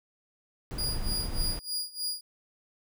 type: noise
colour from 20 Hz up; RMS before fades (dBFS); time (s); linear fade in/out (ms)
brown; -32; 0.71-1.59; 0
type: tone with tremolo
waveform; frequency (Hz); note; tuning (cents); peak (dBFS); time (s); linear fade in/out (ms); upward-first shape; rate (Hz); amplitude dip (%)
sawtooth; 4865; D#8; -40; -26; 0.78-2.21; 5; sine; 3.3; 90
effects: none